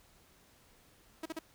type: tone bursts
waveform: sawtooth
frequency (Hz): 321.5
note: E4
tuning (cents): -43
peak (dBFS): -33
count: 3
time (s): 1.23-1.391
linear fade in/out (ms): 5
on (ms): 27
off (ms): 40
effects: pink hiss -64 dBFS RMS until 1.54 s